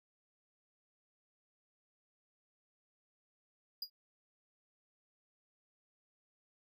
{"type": "tone with exponential decay", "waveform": "square", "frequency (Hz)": 4872, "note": "D#8", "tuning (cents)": -37, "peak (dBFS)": -35, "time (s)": [3.82, 3.9], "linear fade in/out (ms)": 5, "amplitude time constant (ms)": 17, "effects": []}